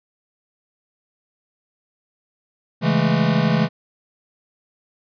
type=chord; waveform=square; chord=A major seventh; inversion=first; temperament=equal with one note detuned; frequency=138.59 / 165.77 / 207.7 / 220 Hz; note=C#3 / E3 / G#3 / A3; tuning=0 / +10 / 0 / 0 cents; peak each=-23 / -20 / -23 / -23 dBFS; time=2.81-3.69 s; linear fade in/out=50 ms; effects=resampled to 11025 Hz